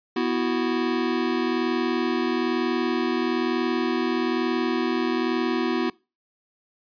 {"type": "chord", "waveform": "square", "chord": "B suspended fourth", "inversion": "none", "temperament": "just", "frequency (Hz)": [246.9, 329.3, 370.4], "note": ["B3", "E4", "F#4"], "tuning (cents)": [0, -2, 2], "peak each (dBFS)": [-27, -27, -27], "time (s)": [0.16, 5.9], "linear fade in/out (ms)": 5, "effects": ["noise-tail reverb RT60 0.3 s tail -24 dB re dry", "resampled to 11025 Hz"]}